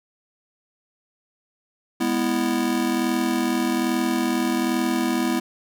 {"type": "chord", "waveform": "square", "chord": "E major", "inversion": "first", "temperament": "just", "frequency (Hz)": [206, 247.2, 329.6], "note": ["G#3", "B3", "E4"], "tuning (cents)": [-14, 2, 0], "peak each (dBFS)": [-29, -24, -25], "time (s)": [2, 5.4], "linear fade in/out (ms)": 10, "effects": []}